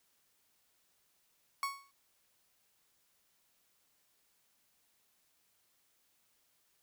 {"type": "tone with exponential decay", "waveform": "35% pulse", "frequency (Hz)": 1108.7, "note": "C#6", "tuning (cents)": 0, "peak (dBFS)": -29, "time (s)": [1.63, 1.91], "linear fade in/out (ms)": 1, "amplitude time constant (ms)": 60, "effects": ["white hiss -74 dBFS RMS until 6.82 s"]}